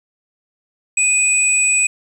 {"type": "tone pair together", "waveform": "sine", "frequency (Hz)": [2489, 7902], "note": ["D#7", "B8"], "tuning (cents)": [0, 0], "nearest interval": "octave + minor sixth", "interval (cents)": 2000, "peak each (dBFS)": -15, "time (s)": [0.97, 1.87], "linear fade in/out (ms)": 5, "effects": ["7-bit"]}